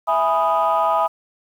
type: chord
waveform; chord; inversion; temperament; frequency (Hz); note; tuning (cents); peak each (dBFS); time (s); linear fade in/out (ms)
sine; E major seventh; none; equal; 659.3 / 830.6 / 987.8 / 1244.5; E5 / G#5 / B5 / D#6; 0 / 0 / 0 / 0; -20; 0.07-1.08; 20
effects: tanh soft clip ceiling -9 dBFS + 8-bit